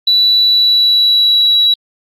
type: tone with pitch glide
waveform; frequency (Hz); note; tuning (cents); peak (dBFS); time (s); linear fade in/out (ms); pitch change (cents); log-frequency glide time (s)
sine; 3951 to 3903; B7 to B7; 0 to -21; -6; 0.07-1.74; 5; -21; 0.41-1.54
effects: tanh soft clip ceiling -3 dBFS + Opus 48 kbps